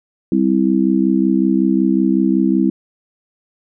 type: chord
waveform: sine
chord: C major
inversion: second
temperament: just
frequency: 196.22 / 261.6 / 327 Hz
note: G3 / C4 / E4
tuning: +2 / 0 / -14 cents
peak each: -16 dBFS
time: 0.32-2.7 s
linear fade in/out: 2 ms
effects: none